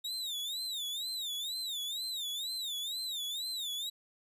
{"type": "tone with vibrato", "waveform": "40% pulse", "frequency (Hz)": 3729, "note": "A#7", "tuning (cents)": 0, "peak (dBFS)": -34, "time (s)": [0.04, 3.9], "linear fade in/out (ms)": 10, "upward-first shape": "sine", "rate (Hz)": 2.1, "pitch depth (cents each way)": 170, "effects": ["resampled to 32000 Hz"]}